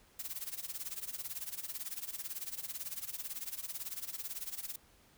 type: noise with tremolo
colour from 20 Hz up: blue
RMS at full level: -39 dBFS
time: 0.19-4.76 s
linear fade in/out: 5 ms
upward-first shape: sine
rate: 18 Hz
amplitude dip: 85%
effects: pink hiss -65 dBFS RMS until 5.17 s